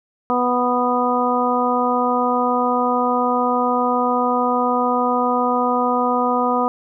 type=harmonic tone; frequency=246.9 Hz; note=B3; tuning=in tune; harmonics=1 / 2 / 3 / 4 / 5; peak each=-22 / -22 / -22 / -22 / -22 dBFS; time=0.3-6.68 s; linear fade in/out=0 ms; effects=none